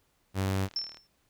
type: tone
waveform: sawtooth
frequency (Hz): 96.2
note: G2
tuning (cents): -32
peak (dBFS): -23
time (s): 0.34-0.69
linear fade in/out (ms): 50
type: click train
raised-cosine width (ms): 0.2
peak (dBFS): -31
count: 20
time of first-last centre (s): 0.48-0.971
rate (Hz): 38.7
type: tone with exponential decay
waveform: sine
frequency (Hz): 5370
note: E8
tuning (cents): +31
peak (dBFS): -26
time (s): 0.76-1.07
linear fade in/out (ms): 2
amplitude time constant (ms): 66
effects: pink hiss -71 dBFS RMS until 1.29 s